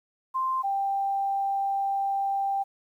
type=tone pair in turn; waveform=sine; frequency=1046.5 / 788.4 Hz; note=C6 / G5; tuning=0 / +10 cents; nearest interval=perfect fourth; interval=490 cents; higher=first; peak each=-24 dBFS; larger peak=neither; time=0.34-0.63 / 0.63-2.64 s; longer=second; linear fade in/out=20 ms; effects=10-bit